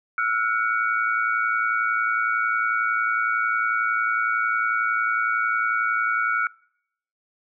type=tone cluster; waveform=sine; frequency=1331 / 1442 / 2250 Hz; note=E6 / F#6 / C#7; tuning=+16 / -45 / +25 cents; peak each=-25 / -23 / -28 dBFS; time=0.18-6.47 s; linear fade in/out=2 ms; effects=noise-tail reverb RT60 0.7 s tail -24 dB re dry